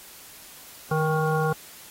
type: harmonic tone with a mistuned harmonic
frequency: 157.2 Hz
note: D#3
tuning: 18 cents sharp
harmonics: 1 / 3 / 5 / 7 / 9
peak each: -24 / -26 / -29 / -31 / -31 dBFS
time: 0.91-1.53 s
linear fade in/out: 5 ms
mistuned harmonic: 1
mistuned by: -25 cents
effects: white hiss -46 dBFS RMS until 1.9 s + AAC 48 kbps